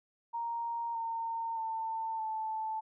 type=tone with pitch steps; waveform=sine; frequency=932.3 / 913.6 / 895.4 / 877.4 Hz; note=A#5 / A#5 / A5 / A5; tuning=0 / -35 / +30 / -5 cents; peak=-33 dBFS; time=0.33-2.81 s; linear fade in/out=20 ms; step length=620 ms; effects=none